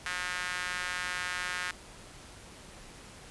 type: tone with high-pass filter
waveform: sawtooth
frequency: 180 Hz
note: F#3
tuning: 47 cents flat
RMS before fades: -35 dBFS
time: 0.06-1.71 s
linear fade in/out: 2 ms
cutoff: 1600 Hz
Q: 2.2
effects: pink hiss -50 dBFS RMS until 3.3 s + resampled to 24000 Hz